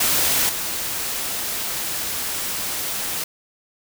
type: noise with level steps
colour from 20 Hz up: white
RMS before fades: -19 / -26 dBFS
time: 0-3.24 s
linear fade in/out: 5 ms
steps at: 0.49 s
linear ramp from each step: 2 ms
effects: none